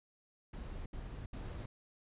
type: noise bursts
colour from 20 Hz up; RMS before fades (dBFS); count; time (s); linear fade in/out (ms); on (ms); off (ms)
brown; -44; 3; 0.53-1.66; 5; 330; 70
effects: resampled to 8000 Hz